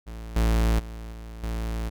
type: tone with level steps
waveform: 45% pulse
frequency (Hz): 55.9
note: A1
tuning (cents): +28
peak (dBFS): -35 / -19 / -35 / -37 / -27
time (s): 0.06-1.9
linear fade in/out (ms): 20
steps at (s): 0.36 / 0.79 / 1.12 / 1.43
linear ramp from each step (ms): 5
effects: none